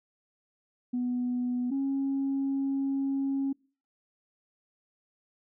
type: tone pair in turn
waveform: sine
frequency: 246.9 / 273.2 Hz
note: B3 / C#4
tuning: 0 / -25 cents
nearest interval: major second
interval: 175 cents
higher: second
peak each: -26 / -25 dBFS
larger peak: second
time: 0.93-1.71 / 1.71-3.53 s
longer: second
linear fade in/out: 10 ms
effects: noise-tail reverb RT60 0.4 s tail -26 dB re dry + tanh soft clip ceiling -23 dBFS